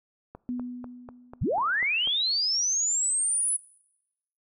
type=click train; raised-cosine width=1 ms; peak=-27 dBFS; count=8; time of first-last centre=0.35-2.074 s; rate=4.06 Hz
type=tone with exponential decay; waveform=sine; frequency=246.7 Hz; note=B3; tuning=2 cents flat; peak=-27 dBFS; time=0.49-1.78 s; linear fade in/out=0 ms; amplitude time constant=280 ms
type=linear sweep; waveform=sine; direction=up; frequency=48.99 to 10280 Hz; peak=-23 dBFS; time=1.41-3.57 s; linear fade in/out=10 ms
effects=noise-tail reverb RT60 0.9 s tail -22 dB re dry